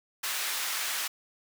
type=high-pass noise; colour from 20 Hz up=pink; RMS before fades=-32 dBFS; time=0.23-1.08 s; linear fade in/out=10 ms; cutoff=1400 Hz; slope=12 dB/octave; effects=none